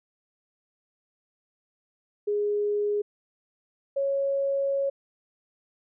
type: tone pair in turn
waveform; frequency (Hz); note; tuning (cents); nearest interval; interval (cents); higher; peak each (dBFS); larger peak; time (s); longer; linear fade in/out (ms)
sine; 413.8 / 552.4; G#4 / C#5; -6 / -6; perfect fourth; 500; second; -23; neither; 2.27-3.02 / 3.96-4.9; second; 10
effects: none